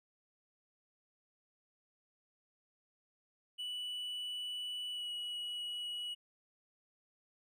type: tone with pitch glide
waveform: triangle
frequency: 2960 to 2924 Hz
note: F#7 to F#7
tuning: 0 to -21 cents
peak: -37 dBFS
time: 3.58-6.15 s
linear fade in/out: 20 ms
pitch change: -21 cents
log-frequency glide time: 4.92-5.05 s
effects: none